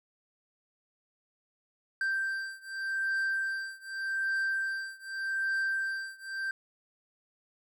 triangle beating tone pair, 1568 / 1568.84 Hz, G6 / G6, 0 / +1 cents, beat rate 0.84 Hz, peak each -31 / -32 dBFS, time 2.01-6.51 s, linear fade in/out 2 ms, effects none

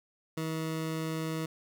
20% pulse tone, 160 Hz, D#3, 49 cents sharp, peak -27 dBFS, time 0.37-1.46 s, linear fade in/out 5 ms, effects none

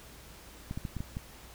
clicks, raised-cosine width 5 ms, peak -23 dBFS, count 6, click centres 0.711 / 0.775 / 0.852 / 0.967 / 1.005 / 1.169 s, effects added 60 Hz sine -54 dBFS peak until 1.54 s + pink hiss -52 dBFS RMS until 1.54 s

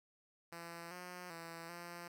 5% pulse tone with pitch steps, 169.3 / 179.5 / 166.5 / 172.8 Hz, E3 / F3 / E3 / F3, +46 / +48 / +18 / -18 cents, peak -36 dBFS, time 0.52-2.08 s, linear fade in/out 5 ms, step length 390 ms, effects none

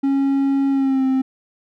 triangle tone with pitch glide, 274.5 to 263.3 Hz, C#4 to C4, -17 to +11 cents, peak -13 dBFS, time 0.03-1.22 s, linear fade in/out 10 ms, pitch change -72 cents, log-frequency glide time 0.7-1.05 s, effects none

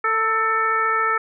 harmonic tone with a mistuned harmonic, 446.5 Hz, A4, 25 cents sharp, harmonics 1 / 2 / 3 / 4 / 5, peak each -28 / -30 / -19 / -24 / -29 dBFS, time 0.04-1.18 s, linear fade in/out 5 ms, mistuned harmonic 3, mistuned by -29 cents, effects none

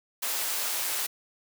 white high-pass noise, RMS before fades -30 dBFS, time 0.22-1.07 s, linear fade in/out 10 ms, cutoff 470 Hz, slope 12 dB/octave, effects none

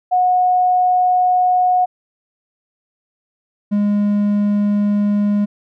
sine / triangle tone pair in turn, 729 / 205.6 Hz, F#5 / G#3, -26 / -17 cents, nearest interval octave + minor seventh, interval 2191 cents, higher first, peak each -11 dBFS, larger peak neither, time 0.11-1.86 / 3.71-5.46 s, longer neither, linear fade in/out 20 ms, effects none

